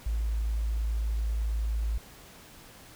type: tone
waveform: sine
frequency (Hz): 55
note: A1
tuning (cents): 0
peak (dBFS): -26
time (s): 0.06-1.98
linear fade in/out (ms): 5
effects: pink hiss -51 dBFS RMS until 2.95 s